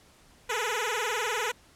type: tone with vibrato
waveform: 10% pulse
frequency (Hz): 457.5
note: A#4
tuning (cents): -32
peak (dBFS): -19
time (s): 0.49-1.52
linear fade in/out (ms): 10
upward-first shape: sine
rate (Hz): 20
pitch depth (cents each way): 160
effects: pink hiss -58 dBFS RMS until 1.75 s + low-pass 11000 Hz 12 dB/octave